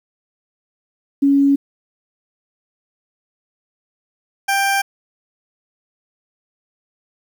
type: tone pair in turn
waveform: sine / 20% pulse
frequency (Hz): 279.1 / 789.4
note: C#4 / G5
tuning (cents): +12 / +12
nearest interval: octave + tritone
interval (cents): 1800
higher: second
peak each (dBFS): -10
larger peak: neither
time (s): 1.22-1.56 / 4.48-4.82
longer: neither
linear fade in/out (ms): 10
effects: 8-bit